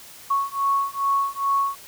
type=beating tone pair; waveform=sine; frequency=1106 / 1108.4 Hz; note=C#6 / C#6; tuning=-4 / -1 cents; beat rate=2.4 Hz; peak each=-23 dBFS; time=0.3-1.76 s; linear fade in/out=10 ms; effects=white hiss -44 dBFS RMS until 1.87 s